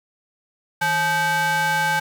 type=ring-modulated tone; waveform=square; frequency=350.2 Hz; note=F4; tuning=5 cents sharp; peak=-16 dBFS; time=0.81-2 s; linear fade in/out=10 ms; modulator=1210 Hz; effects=8-bit